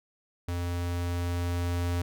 square tone with level ramp, 87.3 Hz, F2, in tune, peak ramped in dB -30 to -27 dBFS, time 0.48-2.02 s, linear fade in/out 5 ms, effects none

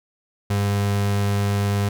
35% pulse tone, 101 Hz, G#2, 48 cents flat, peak -17 dBFS, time 0.5-1.89 s, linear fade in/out 5 ms, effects none

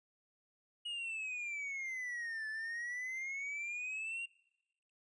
triangle exponential two-way sweep, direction down then up, 2900 to 1735 to 2783 Hz, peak -37 dBFS, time 0.85-4.26 s, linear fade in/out 10 ms, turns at 2.48 s, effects noise-tail reverb RT60 1.0 s tail -25 dB re dry + resampled to 22050 Hz

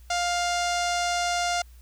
sawtooth tone with low-pass filter, 702 Hz, F5, 9 cents sharp, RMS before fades -26 dBFS, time 0.1-1.62 s, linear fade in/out 5 ms, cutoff 6500 Hz, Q 2, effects added 60 Hz sine -46 dBFS peak until 1.81 s + white hiss -61 dBFS RMS until 1.81 s

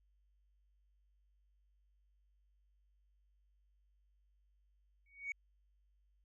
sine tone with exponential growth, 2238 Hz, C#7, 16 cents sharp, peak -33 dBFS, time 5.06-5.32 s, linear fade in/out 2 ms, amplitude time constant 55 ms, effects tanh soft clip ceiling -34 dBFS + added 50 Hz sine -70 dBFS peak until 6.24 s

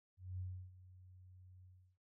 sine tone with ADSR envelope, 91.9 Hz, F#2, 11 cents flat, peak -40 dBFS, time 0.17-1.98 s, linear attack 220 ms, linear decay 320 ms, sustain -17 dB, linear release 340 ms, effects none

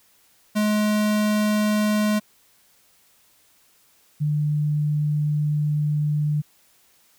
square / sine tone pair in turn, 211.2 / 149.34 Hz, G#3 / D3, +29 / +29 cents, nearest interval tritone, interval 600 cents, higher first, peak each -19 dBFS, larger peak neither, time 0.55-2.2 / 4.2-6.42 s, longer second, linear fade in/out 20 ms, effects white hiss -59 dBFS RMS until 7.18 s

